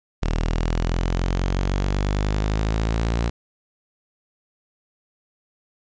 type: exponential sweep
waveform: sawtooth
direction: up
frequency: 39 to 58.27 Hz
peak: -16 dBFS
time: 0.22-3.3 s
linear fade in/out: 10 ms
effects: resampled to 16000 Hz + 9-bit